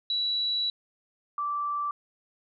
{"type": "tone pair in turn", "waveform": "sine", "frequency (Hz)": [3926, 1167.2], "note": ["B7", "D6"], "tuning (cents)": [-11, -11], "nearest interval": "octave + major sixth", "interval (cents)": 2100, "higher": "first", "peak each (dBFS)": [-25, -27], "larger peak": "first", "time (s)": [[0.1, 0.7], [1.38, 1.91]], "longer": "first", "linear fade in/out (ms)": 2, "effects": []}